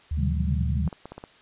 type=tone with vibrato; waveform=sine; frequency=75.5 Hz; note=D2; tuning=48 cents sharp; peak=-24 dBFS; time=0.11-0.88 s; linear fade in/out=5 ms; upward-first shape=sine; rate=14 Hz; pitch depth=20 cents each way
type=band-pass noise; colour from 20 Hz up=white; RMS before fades=-28 dBFS; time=0.17-0.89 s; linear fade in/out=5 ms; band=110 to 200 Hz; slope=96 dB/octave
type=clicks; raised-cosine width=1 ms; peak=-24 dBFS; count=6; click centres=0.877 / 0.928 / 1.056 / 1.12 / 1.18 / 1.239 s
effects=white hiss -54 dBFS RMS until 1.41 s + resampled to 8000 Hz